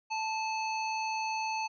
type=harmonic tone with a mistuned harmonic; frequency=881 Hz; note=A5; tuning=2 cents sharp; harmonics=1 / 3 / 5 / 7; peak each=-32 / -37 / -43 / -46 dBFS; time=0.1-1.68 s; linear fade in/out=20 ms; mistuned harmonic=3; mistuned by=-30 cents; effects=none